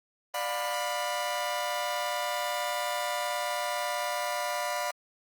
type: chord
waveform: sawtooth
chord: B diminished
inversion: first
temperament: just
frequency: 592.7 / 711.2 / 987.8 Hz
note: D5 / F5 / B5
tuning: +16 / +31 / 0 cents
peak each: -30 dBFS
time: 0.34-4.91 s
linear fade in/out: 5 ms
effects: Opus 24 kbps